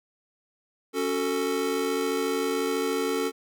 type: chord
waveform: square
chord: F# minor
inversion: second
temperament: just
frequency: 277.5 / 370 / 444 Hz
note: C#4 / F#4 / A4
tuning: +2 / 0 / +16 cents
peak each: -31 / -32 / -28 dBFS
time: 0.93-3.32 s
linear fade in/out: 50 ms
effects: none